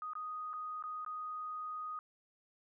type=tone with dropouts; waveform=sine; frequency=1244.5 Hz; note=D#6; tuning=in tune; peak=-39 dBFS; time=0.02-1.99 s; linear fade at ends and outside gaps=1 ms; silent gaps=0.134-0.153 / 0.532-0.537 / 0.825-0.838 / 1.048-1.063 s; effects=none